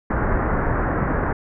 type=low-pass noise; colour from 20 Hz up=pink; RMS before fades=-21 dBFS; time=0.1-1.33 s; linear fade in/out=5 ms; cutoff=1800 Hz; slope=48 dB/octave; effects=none